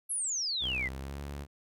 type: exponential sweep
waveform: sine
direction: down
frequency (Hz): 11410 to 1917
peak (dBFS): -30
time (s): 0.09-0.89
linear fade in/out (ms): 20
type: tone with pitch glide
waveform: sawtooth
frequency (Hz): 64 to 71.01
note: C2 to C#2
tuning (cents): -38 to +42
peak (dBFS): -34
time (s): 0.6-1.47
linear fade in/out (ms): 50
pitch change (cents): +180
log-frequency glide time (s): 0.81-1.2
effects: none